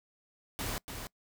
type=noise with echo; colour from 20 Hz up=pink; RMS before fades=-36 dBFS; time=0.59-0.78 s; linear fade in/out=0 ms; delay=290 ms; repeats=1; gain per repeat=-6 dB; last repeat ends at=1.07 s; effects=noise-tail reverb RT60 0.1 s tail -24 dB re dry